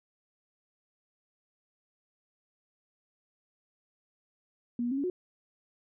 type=tone with pitch steps; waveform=sine; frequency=239.4 / 241.7 / 269.6 / 280.8 / 363.8 Hz; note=A#3 / B3 / C#4 / C#4 / F#4; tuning=+46 / -37 / -48 / +22 / -29 cents; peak=-28 dBFS; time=4.79-5.1 s; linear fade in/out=2 ms; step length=62 ms; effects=none